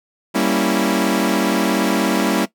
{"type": "chord", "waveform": "sawtooth", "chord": "G diminished seventh", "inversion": "none", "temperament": "equal", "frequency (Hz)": [196, 233.1, 277.2, 329.6], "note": ["G3", "Bb3", "Db4", "Fb4"], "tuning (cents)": [0, 0, 0, 0], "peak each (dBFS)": -17, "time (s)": [0.34, 2.46], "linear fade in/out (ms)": 20, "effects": ["noise-tail reverb RT60 0.1 s tail -17 dB re dry"]}